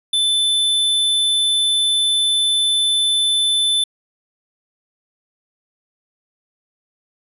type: tone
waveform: square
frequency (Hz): 3520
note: A7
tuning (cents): 0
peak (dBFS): -15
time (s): 0.13-3.84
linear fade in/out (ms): 5
effects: resampled to 32000 Hz